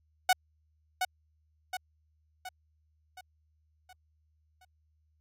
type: tone with echo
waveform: sawtooth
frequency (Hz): 740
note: F#5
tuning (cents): 0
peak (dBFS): -17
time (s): 0.29-0.33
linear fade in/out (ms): 5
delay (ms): 720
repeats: 6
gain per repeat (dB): -6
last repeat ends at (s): 4.65
effects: added 77 Hz sine -68 dBFS peak until 5.2 s + AAC 64 kbps